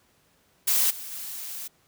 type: noise with level steps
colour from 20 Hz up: blue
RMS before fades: -22 / -38 / -36 dBFS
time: 0.67-1.68 s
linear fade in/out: 10 ms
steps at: 0.9 / 1.11 s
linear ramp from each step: 10 ms
effects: pink hiss -64 dBFS RMS until 1.87 s + high-pass 60 Hz 12 dB/octave